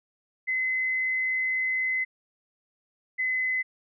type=tone pair in turn; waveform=sine; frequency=2041 / 2030 Hz; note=C7 / B6; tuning=-44 / +47 cents; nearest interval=unison; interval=9 cents; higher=first; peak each=-24 dBFS; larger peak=neither; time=0.47-2.05 / 3.18-3.63 s; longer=first; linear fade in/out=20 ms; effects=none